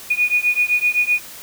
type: beating tone pair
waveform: sine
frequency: 2456 / 2463.8 Hz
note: D#7 / D#7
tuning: -23 / -18 cents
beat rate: 7.8 Hz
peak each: -18 dBFS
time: 0.1-1.2 s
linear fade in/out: 10 ms
effects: white hiss -37 dBFS RMS until 1.42 s